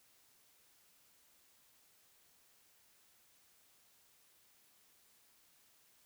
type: silence
effects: white hiss -69 dBFS RMS until 6.05 s